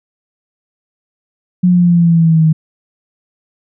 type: exponential sweep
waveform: sine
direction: down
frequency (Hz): 181.4 to 156.6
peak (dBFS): -6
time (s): 1.63-2.53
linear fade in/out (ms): 10
effects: none